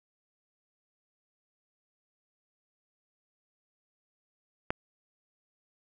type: click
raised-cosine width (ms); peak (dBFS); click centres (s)
0.5; -13; 4.705
effects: none